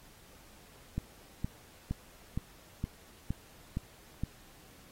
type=click train; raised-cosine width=5 ms; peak=-20 dBFS; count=8; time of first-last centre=0.98-4.236 s; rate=2.15 Hz; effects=pink hiss -58 dBFS RMS until 4.91 s + AAC 48 kbps